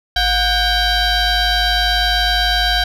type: tone with frequency modulation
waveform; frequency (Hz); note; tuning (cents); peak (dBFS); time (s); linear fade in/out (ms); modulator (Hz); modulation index
sine; 1600; G6; +35; -10; 0.16-2.84; 5; 773; 3.8
effects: tanh soft clip ceiling -12 dBFS